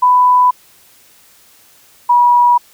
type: tone pair in turn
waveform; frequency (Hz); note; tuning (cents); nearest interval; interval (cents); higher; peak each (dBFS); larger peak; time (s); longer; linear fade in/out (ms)
sine; 995 / 968.9; B5 / B5; +13 / -33; unison; 46; first; -6; neither; 0.02-0.51 / 2.09-2.58; neither; 10
effects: white hiss -47 dBFS RMS until 2.73 s